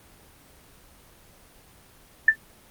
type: tone with exponential decay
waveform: sine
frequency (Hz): 1770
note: A6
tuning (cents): +10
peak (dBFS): -8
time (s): 2.28-2.36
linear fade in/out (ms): 5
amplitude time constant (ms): 16
effects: pink hiss -53 dBFS RMS until 2.7 s + Opus 24 kbps